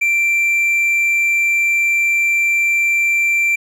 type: tone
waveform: triangle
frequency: 2353 Hz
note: D7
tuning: 3 cents sharp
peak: -11 dBFS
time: 0.01-3.56 s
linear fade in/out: 10 ms
effects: none